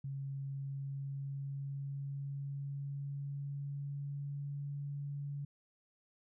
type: tone with pitch glide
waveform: sine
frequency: 137.5 to 142.43 Hz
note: C#3 to C#3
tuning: -14 to +47 cents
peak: -38 dBFS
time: 0.04-5.45 s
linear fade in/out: 5 ms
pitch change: +61 cents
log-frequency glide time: 0.44-4.71 s
effects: none